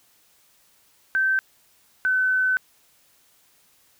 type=tone pair in turn; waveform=sine; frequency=1549 / 1516.2 Hz; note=G6 / F#6; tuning=-21 / +42 cents; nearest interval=unison; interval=37 cents; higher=first; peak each=-18 dBFS; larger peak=neither; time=1.15-1.39 / 2.05-2.57 s; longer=second; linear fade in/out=0 ms; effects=white hiss -60 dBFS RMS until 3.99 s